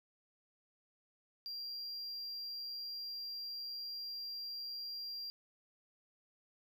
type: tone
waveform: triangle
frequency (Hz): 4757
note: D8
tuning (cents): +21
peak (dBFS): -40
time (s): 1.46-5.3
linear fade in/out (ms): 0
effects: none